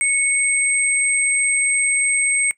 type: tone pair together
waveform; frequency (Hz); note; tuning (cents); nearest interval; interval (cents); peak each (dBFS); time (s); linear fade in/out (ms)
sine; 2213 / 8355; C#7 / C9; -3 / -4; octave + major seventh; 2299; -18; 0.01-2.51; 0
effects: noise-tail reverb RT60 0.1 s tail -19 dB re dry